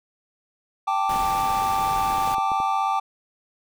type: chord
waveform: triangle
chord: G suspended second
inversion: none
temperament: equal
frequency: 784 / 880 / 1174.7 Hz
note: G5 / A5 / D6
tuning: 0 / 0 / 0 cents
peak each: -22 / -24 / -23 dBFS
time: 0.87-3 s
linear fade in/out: 10 ms
type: noise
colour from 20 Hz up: pink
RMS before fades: -34 dBFS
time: 1.09-2.35 s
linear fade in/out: 5 ms
type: clicks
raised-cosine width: 2 ms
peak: -23 dBFS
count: 8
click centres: 1.159 / 1.875 / 1.962 / 2.184 / 2.276 / 2.383 / 2.518 / 2.602 s
effects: none